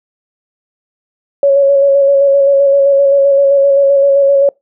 sine tone with vibrato, 556 Hz, C#5, 5 cents sharp, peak -5 dBFS, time 1.43-4.49 s, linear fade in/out 2 ms, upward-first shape square, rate 7.7 Hz, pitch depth 18 cents each way, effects noise-tail reverb RT60 0.2 s tail -25 dB re dry

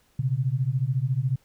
sine beating tone pair, 123.47 / 137.47 Hz, B2 / C#3, 0 / -14 cents, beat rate 14 Hz, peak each -25 dBFS, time 0.19-1.36 s, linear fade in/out 5 ms, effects pink hiss -64 dBFS RMS until 1.44 s

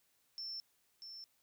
sine tone with echo, 5370 Hz, E8, 31 cents sharp, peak -40 dBFS, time 0.38-0.6 s, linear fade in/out 0 ms, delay 640 ms, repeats 1, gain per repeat -7 dB, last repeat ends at 1.24 s, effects tanh soft clip ceiling -37 dBFS + white hiss -75 dBFS RMS until 1.42 s

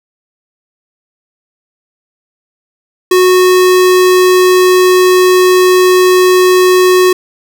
square tone, 367 Hz, F#4, 14 cents flat, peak -5 dBFS, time 3.11-7.13 s, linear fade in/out 5 ms, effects none

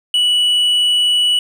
triangle tone with tanh clipping, 2948 Hz, F#7, 7 cents flat, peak -12 dBFS, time 0.14-1.39 s, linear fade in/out 2 ms, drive 8 dB, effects none

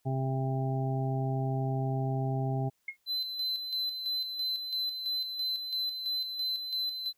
harmonic tone, 132.6 Hz, C3, 23 cents sharp, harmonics 1 / 2 / 3 / 5 / 6, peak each -29 / -38 / -39 / -40 / -39 dBFS, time 0.05-2.7 s, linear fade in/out 20 ms
sine tone with exponential decay, 2155 Hz, C#7, 49 cents flat, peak -30 dBFS, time 2.88-2.97 s, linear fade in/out 5 ms, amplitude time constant 19 ms
triangle tone with tremolo, 4048 Hz, B7, 42 cents sharp, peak -28 dBFS, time 3.06-7.13 s, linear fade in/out 50 ms, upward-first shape square, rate 3 Hz, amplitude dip 50%
effects white hiss -75 dBFS RMS until 7.17 s

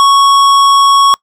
triangle tone with hard clipping, 1108.7 Hz, C#6, in tune, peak -6 dBFS, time 0-1.14 s, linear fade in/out 0 ms, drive 17 dB, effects noise-tail reverb RT60 0.1 s tail -25 dB re dry

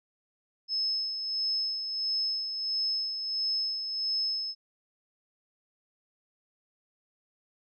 sine tone with tremolo, 5200 Hz, E8, 24 cents flat, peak -26 dBFS, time 0.68-4.55 s, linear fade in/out 50 ms, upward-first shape sine, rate 1.5 Hz, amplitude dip 50%, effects none

